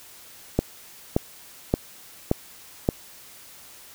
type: click train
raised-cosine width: 2 ms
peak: -5 dBFS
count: 5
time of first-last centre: 0.59-2.889 s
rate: 1.74 Hz
effects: white hiss -47 dBFS RMS until 3.94 s